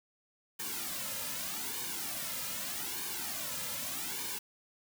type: noise with flanger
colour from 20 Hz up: white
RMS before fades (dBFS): -38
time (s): 0.59-4.39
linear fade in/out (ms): 10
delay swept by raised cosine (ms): 1.5 to 2.7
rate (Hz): 0.82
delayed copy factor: -0.8
effects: none